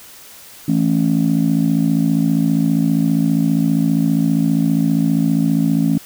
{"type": "chord", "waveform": "sine", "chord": "A major", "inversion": "second", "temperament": "just", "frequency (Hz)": [165, 220, 275], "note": ["E3", "A3", "C#4"], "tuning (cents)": [2, 0, -14], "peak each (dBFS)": -16, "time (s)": [0.68, 5.98], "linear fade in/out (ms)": 5, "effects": ["tanh soft clip ceiling -6 dBFS", "white hiss -40 dBFS RMS until 6.05 s"]}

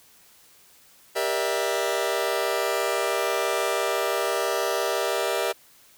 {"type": "chord", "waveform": "sawtooth", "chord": "E half-diminished seventh", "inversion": "first", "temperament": "just", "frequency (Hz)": [395.6, 474.7, 593.3, 659.3], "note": ["G4", "Bb4", "D5", "E5"], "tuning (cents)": [16, 31, 18, 0], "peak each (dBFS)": -25, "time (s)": [1.15, 5.53], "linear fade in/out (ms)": 20, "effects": ["white hiss -55 dBFS RMS until 5.97 s"]}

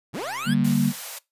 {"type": "linear sweep", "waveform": "25% pulse", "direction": "up", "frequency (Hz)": [87.31, 1760], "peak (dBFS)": -25, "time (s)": [0.13, 0.55], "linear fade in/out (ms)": 20}
{"type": "click train", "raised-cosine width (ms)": 0.3, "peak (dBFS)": -25, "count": 73, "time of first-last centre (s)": [0.18, 0.73], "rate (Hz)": 131}
{"type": "chord", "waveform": "sine", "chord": "G minor", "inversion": "second", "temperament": "just", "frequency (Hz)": [147, 196, 235.2], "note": ["D3", "G3", "Bb3"], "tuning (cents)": [2, 0, 16], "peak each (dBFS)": [-23, -23, -21], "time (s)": [0.45, 0.93], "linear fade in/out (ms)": 50}
{"type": "high-pass noise", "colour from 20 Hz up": "white", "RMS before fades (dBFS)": -35, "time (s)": [0.64, 1.19], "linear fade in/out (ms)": 10, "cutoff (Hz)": 470, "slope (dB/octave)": 96}
{"effects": ["noise-tail reverb RT60 0.2 s tail -21 dB re dry", "resampled to 32000 Hz"]}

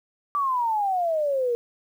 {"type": "exponential sweep", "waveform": "sine", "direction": "down", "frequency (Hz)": [1174.7, 466.1], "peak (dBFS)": -21, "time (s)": [0.35, 1.55], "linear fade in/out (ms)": 0, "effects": ["9-bit"]}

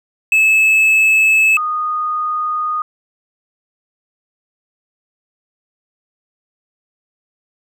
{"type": "tone pair in turn", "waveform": ["triangle", "sine"], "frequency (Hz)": [2602, 1233.7], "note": ["E7", "D#6"], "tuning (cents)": [-23, -15], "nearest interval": "octave + minor second", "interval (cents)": 1292, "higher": "first", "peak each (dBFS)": [-7, -16], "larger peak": "first", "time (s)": [[0.32, 1.57], [1.57, 2.82]], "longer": "neither", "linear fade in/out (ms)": 2, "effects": []}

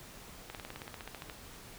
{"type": "slowing click train", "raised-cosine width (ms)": 0.3, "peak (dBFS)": -26, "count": 14, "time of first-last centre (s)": [0.5, 1.298], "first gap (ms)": 48, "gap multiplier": 1.04, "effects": ["pink hiss -51 dBFS RMS until 1.78 s"]}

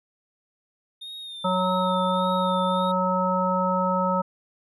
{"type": "tone with vibrato", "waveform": "triangle", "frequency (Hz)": 3657, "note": "A#7", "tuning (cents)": -34, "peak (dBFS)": -34, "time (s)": [1.01, 2.92], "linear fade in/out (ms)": 10, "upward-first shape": "sine", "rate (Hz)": 1.7, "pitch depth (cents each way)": 45}
{"type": "harmonic tone", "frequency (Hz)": 184.5, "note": "F#3", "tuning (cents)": -5, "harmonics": [1, 3, 5, 7], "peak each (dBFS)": [-26, -26, -26, -26], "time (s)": [1.44, 4.22], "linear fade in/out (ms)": 10}
{"effects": []}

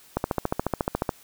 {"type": "click train", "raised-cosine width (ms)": 1, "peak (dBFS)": -9, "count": 14, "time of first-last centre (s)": [0.17, 1.092], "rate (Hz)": 14.1, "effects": ["white hiss -53 dBFS RMS until 1.23 s"]}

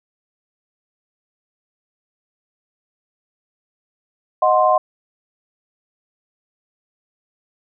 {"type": "chord", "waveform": "sine", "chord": "C diminished", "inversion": "first", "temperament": "equal with one note detuned", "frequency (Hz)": [622.3, 734.5, 1046.5], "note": ["Eb5", "Gb5", "C6"], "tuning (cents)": [0, -13, 0], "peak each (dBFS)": -16, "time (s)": [4.42, 4.78], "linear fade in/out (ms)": 5, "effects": []}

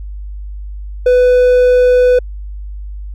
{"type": "tone", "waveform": "triangle", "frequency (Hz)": 498.1, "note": "B4", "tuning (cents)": 15, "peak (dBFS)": -4, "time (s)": [1.06, 2.19], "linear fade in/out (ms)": 5, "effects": ["added 50 Hz sine -23 dBFS peak until 3.14 s"]}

